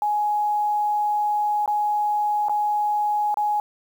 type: tone with dropouts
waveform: sine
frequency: 836 Hz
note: G#5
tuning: 11 cents sharp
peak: -19 dBFS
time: 0.02-3.6 s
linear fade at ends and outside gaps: 1 ms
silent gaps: 1.66-1.677 / 2.485-2.495 / 3.343-3.371 s
effects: 8-bit